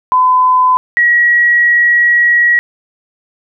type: tone pair in turn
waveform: sine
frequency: 1013 / 1912.3 Hz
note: B5 / A#6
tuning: +44 / +44 cents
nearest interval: major seventh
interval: 1100 cents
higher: second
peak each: -6 dBFS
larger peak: neither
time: 0.12-0.77 / 0.97-2.59 s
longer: second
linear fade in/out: 0 ms
effects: none